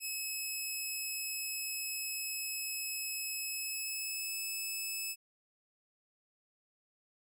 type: tone with pitch glide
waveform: 10% pulse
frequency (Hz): 2579 to 2600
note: E7 to E7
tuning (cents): -39 to -24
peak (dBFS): -28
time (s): 0-5.16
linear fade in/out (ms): 50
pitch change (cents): +15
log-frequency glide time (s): 3.42-4.33
effects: none